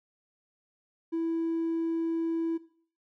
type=tone; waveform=triangle; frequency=329.6 Hz; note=E4; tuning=in tune; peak=-24 dBFS; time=1.12-2.58 s; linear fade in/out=20 ms; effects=noise-tail reverb RT60 0.5 s tail -19 dB re dry + tanh soft clip ceiling -23 dBFS